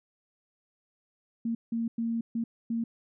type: tone bursts at uneven times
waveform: sine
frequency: 230.1 Hz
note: A#3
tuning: 22 cents flat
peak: -27 dBFS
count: 5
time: 1.45-1.55 / 1.72-1.88 / 1.98-2.21 / 2.35-2.44 / 2.7-2.84 s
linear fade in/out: 5 ms
effects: none